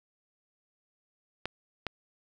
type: clicks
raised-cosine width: 0.3 ms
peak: -16 dBFS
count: 2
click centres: 1.456 / 1.867 s
effects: 9-bit